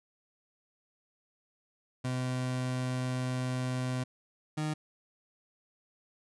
30% pulse tone pair in turn, 127.4 / 153.44 Hz, C3 / D#3, -46 / -24 cents, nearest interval minor third, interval 322 cents, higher second, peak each -28 dBFS, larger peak neither, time 2.04-4.04 / 4.57-4.74 s, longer first, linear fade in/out 10 ms, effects resampled to 24000 Hz

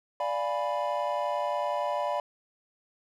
triangle chord, D diminished seventh, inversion none, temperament equal, 587.3 / 698.5 / 830.6 / 987.8 Hz, D5 / F5 / Ab5 / Cb6, 0 / 0 / 0 / 0 cents, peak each -29 / -32 / -34 / -30 dBFS, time 0.2-2.2 s, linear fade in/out 2 ms, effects none

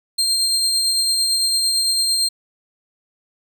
30% pulse tone with tremolo, 4186 Hz, C8, in tune, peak -12 dBFS, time 0.18-2.29 s, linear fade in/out 10 ms, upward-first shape triangle, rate 8.9 Hz, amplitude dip 30%, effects none

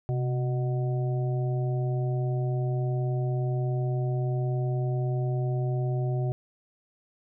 harmonic tone with a mistuned harmonic, 123.47 Hz, B2, in tune, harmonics 1 / 3 / 5 / 6, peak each -25 / -35 / -39 / -41 dBFS, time 0.09-6.32 s, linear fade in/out 0 ms, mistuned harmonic 1, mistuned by +80 cents, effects none

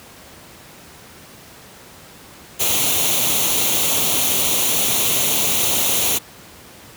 white noise with comb filter, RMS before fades -18 dBFS, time 2.59-6.19 s, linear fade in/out 20 ms, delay 0.3 ms, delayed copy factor +0.65, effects pink hiss -42 dBFS RMS until 6.96 s + high-pass 80 Hz 12 dB/octave

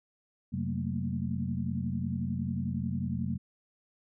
sine tone cluster, 90.2 / 132.8 / 187.1 / 221.2 / 232.3 Hz, F#2 / C3 / F#3 / A3 / A#3, -44 / +26 / +20 / +9 / -6 cents, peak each -37 / -35 / -35 / -37 / -38 dBFS, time 0.52-3.38 s, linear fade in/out 20 ms, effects none

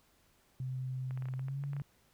sine tone with pitch glide, 129.3 to 141 Hz, C3 to C#3, -20 to +30 cents, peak -35 dBFS, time 0.6-1.82 s, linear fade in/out 2 ms, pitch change +150 cents, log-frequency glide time 1.36-1.63 s
clicks, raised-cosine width 0.5 ms, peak -36 dBFS, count 12, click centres 1.109 / 1.175 / 1.223 / 1.256 / 1.286 / 1.338 / 1.394 / 1.484 / 1.638 / 1.733 / 1.766 / 1.799 s
effects pink hiss -69 dBFS RMS until 2.13 s

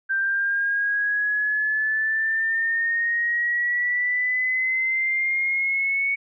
sine exponential sweep, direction up, 1568 to 2228 Hz, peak -20 dBFS, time 0.09-6.16 s, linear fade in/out 20 ms, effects none

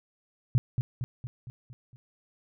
sine tone with echo, 123.47 Hz, B2, in tune, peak -18 dBFS, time 0.55-0.58 s, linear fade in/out 0 ms, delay 230 ms, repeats 6, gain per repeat -5 dB, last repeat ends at 1.96 s, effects none

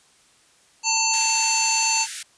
harmonic tone, 893 Hz, A5, 25 cents sharp, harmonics 1 / 3 / 5 / 7 / 8, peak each -25 / -25 / -25 / -25 / -25 dBFS, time 0.83-2.07 s, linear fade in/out 50 ms
white high-pass noise, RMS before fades -31 dBFS, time 1.13-2.23 s, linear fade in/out 5 ms, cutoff 1400 Hz, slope 96 dB/octave
effects white hiss -57 dBFS RMS until 2.37 s + resampled to 22050 Hz

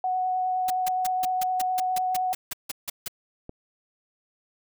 sine tone with vibrato, 740 Hz, F#5, in tune, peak -23 dBFS, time 0.04-2.33 s, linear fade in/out 2 ms, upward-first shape sine, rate 9.7 Hz, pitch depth 9 cents each way
white noise bursts, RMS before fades -31 dBFS, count 14, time 0.68-3.082 s, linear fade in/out 5 ms, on 23 ms, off 160 ms
click, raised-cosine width 2 ms, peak -24 dBFS, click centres 3.494 s
effects none

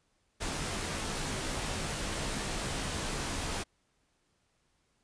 pink noise with comb filter, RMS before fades -35 dBFS, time 0.4-3.64 s, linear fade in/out 20 ms, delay 17 ms, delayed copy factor -0.55, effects pink hiss -74 dBFS RMS until 5.03 s + resampled to 22050 Hz

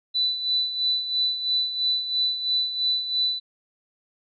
sine tone with tremolo, 3984 Hz, B7, 14 cents sharp, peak -19 dBFS, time 0.14-3.4 s, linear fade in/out 20 ms, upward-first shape sine, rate 3 Hz, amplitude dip 65%, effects none

